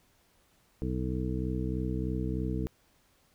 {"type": "harmonic tone", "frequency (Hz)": 63.2, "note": "B1", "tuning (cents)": 41, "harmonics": [1, 2, 3, 4, 5, 7], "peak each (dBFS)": [-34, -35, -36, -39, -37, -40], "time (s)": [0.82, 2.67], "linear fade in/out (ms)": 0, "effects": ["pink hiss -67 dBFS RMS until 3.34 s"]}